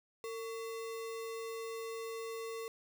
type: tone with sample-and-hold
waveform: sine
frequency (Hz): 453.6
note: A#4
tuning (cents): -47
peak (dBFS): -39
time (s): 0.24-2.68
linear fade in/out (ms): 0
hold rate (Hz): 1575
effects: none